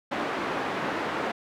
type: band-pass noise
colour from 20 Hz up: pink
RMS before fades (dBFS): -30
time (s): 0.11-1.32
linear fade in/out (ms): 10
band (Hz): 300 to 1900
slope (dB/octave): 12
effects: none